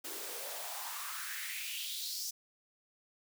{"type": "noise with high-pass filter sweep", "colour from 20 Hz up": "white", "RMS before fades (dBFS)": -41, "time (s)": [0.04, 2.31], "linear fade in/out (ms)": 10, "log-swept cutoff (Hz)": [320, 5700], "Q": 4.2, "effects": []}